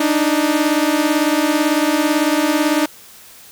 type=beating tone pair; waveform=sawtooth; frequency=293.4 / 311.4 Hz; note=D4 / D#4; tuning=-2 / +2 cents; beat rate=18 Hz; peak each=-13 dBFS; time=0-2.86 s; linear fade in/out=5 ms; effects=white hiss -42 dBFS RMS until 3.51 s